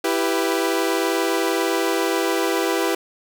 sawtooth chord, E minor, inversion none, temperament equal with one note detuned, 331.7 / 392 / 493.9 Hz, E4 / G4 / B4, +11 / 0 / 0 cents, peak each -19 / -19 / -21 dBFS, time 0.04-2.95 s, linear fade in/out 5 ms, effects none

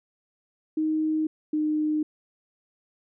sine tone pair in turn, 312.1 / 305.7 Hz, D#4 / D#4, +5 / -30 cents, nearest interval unison, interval 35 cents, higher first, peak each -22 / -22 dBFS, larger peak neither, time 0.77-1.27 / 1.53-2.03 s, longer neither, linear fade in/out 5 ms, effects none

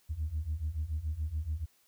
sine beating tone pair, 73.6 / 80.6 Hz, D2 / E2, +4 / -38 cents, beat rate 7 Hz, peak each -35 / -33 dBFS, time 0.09-1.66 s, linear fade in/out 20 ms, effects tanh soft clip ceiling -26 dBFS + white hiss -68 dBFS RMS until 1.87 s

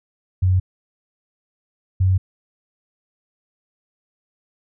sine tone pair in turn, 92.5 / 93.68 Hz, F#2 / F#2, 0 / +22 cents, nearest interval unison, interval 22 cents, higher second, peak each -13 dBFS, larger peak neither, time 0.42-0.6 / 2-2.18 s, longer neither, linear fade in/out 10 ms, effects none

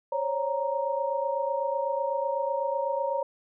sine tone cluster, 538 / 566 / 934 Hz, C5 / C#5 / A#5, +48 / +36 / +3 cents, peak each -30 dBFS, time 0.12-3.23 s, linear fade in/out 5 ms, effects none

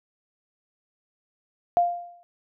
sine tone with exponential decay, 698.5 Hz, F5, in tune, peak -14 dBFS, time 1.77-2.23 s, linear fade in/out 0 ms, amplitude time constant 100 ms, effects none

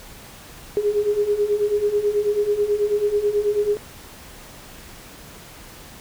sine beating tone pair, 407.8 / 417 Hz, G#4 / G#4, -32 / +7 cents, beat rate 9.2 Hz, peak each -23 / -19 dBFS, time 0.77-3.77 s, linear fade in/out 0 ms, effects pink hiss -42 dBFS RMS until 6 s

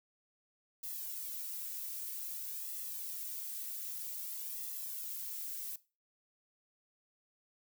violet noise with flanger, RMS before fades -42 dBFS, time 0.83-5.76 s, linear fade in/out 5 ms, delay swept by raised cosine 1.3 to 2.9 ms, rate 0.52 Hz, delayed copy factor -0.9, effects noise-tail reverb RT60 0.3 s tail -18 dB re dry

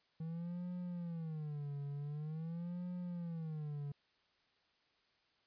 triangle tone with vibrato, 159.3 Hz, D#3, 41 cents sharp, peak -38 dBFS, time 0.2-3.92 s, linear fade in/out 5 ms, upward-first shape sine, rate 0.46 Hz, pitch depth 200 cents each way, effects white hiss -75 dBFS RMS until 5.46 s + resampled to 11025 Hz

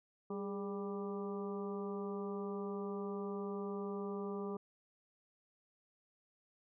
harmonic tone with a mistuned harmonic, 197.1 Hz, G3, 10 cents sharp, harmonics 1 / 2 / 3 / 4 / 5 / 6, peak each -42 / -41 / -53 / -53 / -53 / -51 dBFS, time 0.3-4.57 s, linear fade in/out 5 ms, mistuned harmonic 2, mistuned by +56 cents, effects none

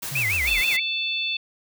white noise with tremolo, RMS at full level -31 dBFS, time 0.02-0.77 s, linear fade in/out 10 ms, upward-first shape square, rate 7.2 Hz, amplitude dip 25%
sine linear sweep, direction down, 144.2 to 31.2 Hz, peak -30 dBFS, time 0.11-0.61 s, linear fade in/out 10 ms
sine tone with vibrato, 2323 Hz, D7, 20 cents flat, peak -21 dBFS, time 0.15-0.8 s, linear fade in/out 5 ms, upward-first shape sine, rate 6.2 Hz, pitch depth 250 cents each way
harmonic tone, 880 Hz, A5, in tune, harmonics 3 / 4 / 5, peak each -26 / -27 / -34 dBFS, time 0.47-1.37 s, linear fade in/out 5 ms
effects none

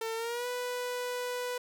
sawtooth tone with pitch glide, 450.4 to 494 Hz, A4 to B4, +40 to 0 cents, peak -29 dBFS, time 0.01-1.58 s, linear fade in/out 5 ms, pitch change +160 cents, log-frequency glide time 0.15-0.47 s, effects none

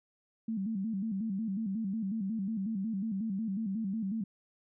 sine tone with vibrato, 207.7 Hz, G#3, in tune, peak -31 dBFS, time 0.48-4.24 s, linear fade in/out 5 ms, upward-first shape square, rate 5.5 Hz, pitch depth 130 cents each way, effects none

